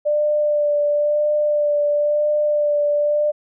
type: tone with vibrato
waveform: sine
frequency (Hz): 592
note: D5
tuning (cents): +14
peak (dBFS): -15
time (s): 0.05-3.32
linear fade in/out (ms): 20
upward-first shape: sine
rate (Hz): 0.98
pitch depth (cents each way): 18
effects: none